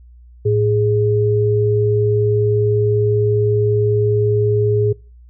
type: tone pair together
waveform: sine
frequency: 110 / 415.3 Hz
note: A2 / G#4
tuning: 0 / 0 cents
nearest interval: octave + major seventh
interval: 2300 cents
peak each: -15 dBFS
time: 0.45-4.93 s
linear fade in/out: 10 ms
effects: noise-tail reverb RT60 0.4 s tail -26 dB re dry + added 60 Hz sine -40 dBFS peak until 5.29 s